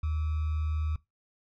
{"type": "tone with sample-and-hold", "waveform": "sine", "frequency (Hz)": 77.6, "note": "D#2", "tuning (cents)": -4, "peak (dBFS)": -27, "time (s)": [0.03, 0.96], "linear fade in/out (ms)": 5, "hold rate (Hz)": 1225, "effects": ["noise-tail reverb RT60 0.2 s tail -20 dB re dry", "low-pass 3000 Hz 12 dB/octave"]}